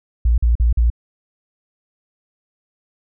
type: tone bursts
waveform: sine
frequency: 58.27 Hz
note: A#1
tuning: in tune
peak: -11 dBFS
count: 4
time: 0.25-0.902 s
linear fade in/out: 5 ms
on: 130 ms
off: 44 ms
effects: none